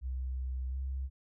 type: tone with pitch glide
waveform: sine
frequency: 64.2 to 66.31 Hz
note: C2 to C2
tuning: -32 to +24 cents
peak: -33 dBFS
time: 0.01-1.1 s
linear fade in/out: 50 ms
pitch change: +56 cents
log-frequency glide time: 0.7-0.76 s
effects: none